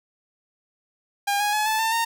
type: tone with pitch steps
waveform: sawtooth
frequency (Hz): 807 / 828.3 / 850.1 / 872.4 / 895.4 / 919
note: G#5 / G#5 / G#5 / A5 / A5 / A#5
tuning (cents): -50 / -5 / +40 / -15 / +30 / -25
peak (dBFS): -17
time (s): 1.27-2.05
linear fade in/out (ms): 10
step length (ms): 130
effects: none